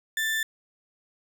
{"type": "tone", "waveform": "35% pulse", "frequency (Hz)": 1770, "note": "A6", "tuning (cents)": 10, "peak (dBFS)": -23, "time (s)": [0.17, 0.43], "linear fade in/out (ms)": 2, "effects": []}